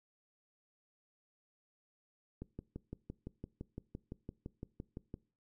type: click train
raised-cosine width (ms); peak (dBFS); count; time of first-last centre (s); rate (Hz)
3; -30; 17; 2.42-5.141; 5.88
effects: noise-tail reverb RT60 0.4 s tail -22 dB re dry